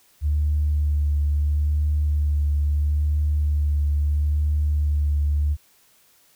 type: tone with vibrato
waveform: sine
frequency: 74 Hz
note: D2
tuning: 14 cents sharp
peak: -17 dBFS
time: 0.21-5.57 s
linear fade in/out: 50 ms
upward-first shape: triangle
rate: 0.75 Hz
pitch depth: 24 cents each way
effects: tanh soft clip ceiling -13 dBFS + white hiss -58 dBFS RMS until 6.35 s